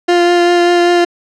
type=tone with vibrato; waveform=30% pulse; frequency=349.2 Hz; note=F4; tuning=in tune; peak=-5 dBFS; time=0.08-1.05 s; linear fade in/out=10 ms; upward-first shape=triangle; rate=5.1 Hz; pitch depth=13 cents each way; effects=low-pass 5000 Hz 12 dB/octave